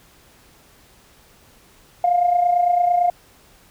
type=tone with amplitude modulation; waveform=sine; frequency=706 Hz; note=F5; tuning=19 cents sharp; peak=-11 dBFS; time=2.04-3.1 s; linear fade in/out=2 ms; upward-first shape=sine; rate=28.9 Hz; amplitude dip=60%; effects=tanh soft clip ceiling -7 dBFS + pink hiss -52 dBFS RMS until 3.7 s